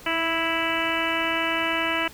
harmonic tone with a mistuned harmonic, 329.6 Hz, E4, in tune, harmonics 1 / 2 / 3 / 4 / 5 / 6 / 7 / 8 / 9, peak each -31 / -31 / -31 / -31 / -31 / -31 / -31 / -31 / -31 dBFS, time 0.06-2.08 s, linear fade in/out 5 ms, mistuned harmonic 1, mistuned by -21 cents, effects pink hiss -46 dBFS RMS until 2.13 s

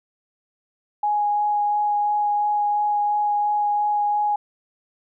sine tone with vibrato, 830.6 Hz, G#5, in tune, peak -18 dBFS, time 1.03-4.36 s, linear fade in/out 5 ms, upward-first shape sine, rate 2.9 Hz, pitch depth 9 cents each way, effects none

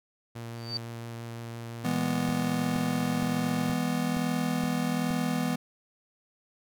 sawtooth tone with vibrato, 116.54 Hz, A#2, in tune, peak -33 dBFS, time 0.35-3.74 s, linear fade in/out 10 ms, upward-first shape triangle, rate 5.9 Hz, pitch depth 11 cents each way
sine tone with exponential growth, 4609 Hz, D8, 33 cents flat, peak -26 dBFS, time 0.54-0.77 s, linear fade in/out 1 ms, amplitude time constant 49 ms
square chord, E major, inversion none, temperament just, 164.81 / 206 / 247.2 Hz, E3 / G#3 / B3, 0 / -14 / +2 cents, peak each -32 / -34 / -30 dBFS, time 1.84-5.56 s, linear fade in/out 10 ms
click train, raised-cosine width 3 ms, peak -26 dBFS, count 7, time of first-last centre 2.29-5.107 s, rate 2.13 Hz
effects none

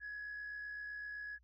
sine tone with amplitude modulation, 1681 Hz, G#6, 20 cents sharp, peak -39 dBFS, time 0-1.39 s, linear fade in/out 50 ms, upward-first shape sine, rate 67.8 Hz, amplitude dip 45%, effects tanh soft clip ceiling -39 dBFS + added 60 Hz sine -66 dBFS peak until 1.43 s

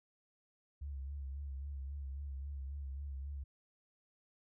sine tone with vibrato, 69.3 Hz, C#2, in tune, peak -40 dBFS, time 0.81-3.44 s, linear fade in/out 10 ms, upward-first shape sine, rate 3.7 Hz, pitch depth 61 cents each way, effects none

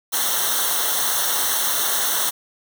white noise with comb filter, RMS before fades -21 dBFS, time 0.12-2.31 s, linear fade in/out 20 ms, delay 0.41 ms, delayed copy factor -0.95, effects none

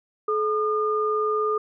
sine tone pair together, 429.1 / 1213.7 Hz, A4 / D#6, -43 / -43 cents, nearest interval octave + tritone, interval 1800 cents, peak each -23 / -24 dBFS, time 0.28-1.58 s, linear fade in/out 5 ms, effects none

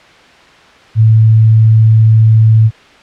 sine tone, 110.7 Hz, A2, 11 cents sharp, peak -3 dBFS, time 0.95-2.71 s, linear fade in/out 50 ms, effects white hiss -40 dBFS RMS until 3.02 s + low-pass 3000 Hz 12 dB/octave

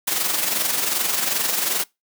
white noise with amplitude modulation, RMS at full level -20 dBFS, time 0.07-1.84 s, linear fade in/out 10 ms, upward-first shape sine, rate 22.6 Hz, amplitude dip 50%, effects noise-tail reverb RT60 0.2 s tail -23 dB re dry + high-pass 200 Hz 12 dB/octave

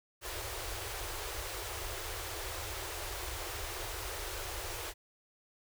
pink band-stop noise, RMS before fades -40 dBFS, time 0.21-4.94 s, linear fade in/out 50 ms, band 110 to 330 Hz, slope 96 dB/octave, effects none

